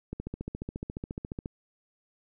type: click train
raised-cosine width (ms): 3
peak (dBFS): -22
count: 20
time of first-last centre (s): 0.13-1.459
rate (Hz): 14.3
effects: none